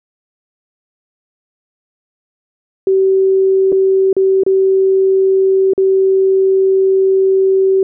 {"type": "tone with dropouts", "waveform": "sine", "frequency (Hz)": 383.3, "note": "G4", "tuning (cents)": -39, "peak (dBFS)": -8, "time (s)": [2.87, 7.83], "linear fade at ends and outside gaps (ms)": 2, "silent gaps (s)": [[3.72, 3.725], [4.129, 4.166], [4.435, 4.464], [5.735, 5.778]], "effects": []}